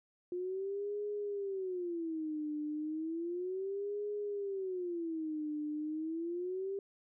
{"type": "tone with vibrato", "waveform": "sine", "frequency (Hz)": 352.6, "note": "F4", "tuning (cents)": 17, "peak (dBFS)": -35, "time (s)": [0.32, 6.79], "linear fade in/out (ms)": 2, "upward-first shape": "sine", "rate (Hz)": 0.33, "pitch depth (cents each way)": 280, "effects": []}